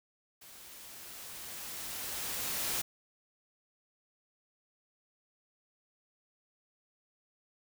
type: noise with level ramp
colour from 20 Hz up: white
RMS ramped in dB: -53 to -33 dBFS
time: 0.41-2.82 s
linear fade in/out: 10 ms
effects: none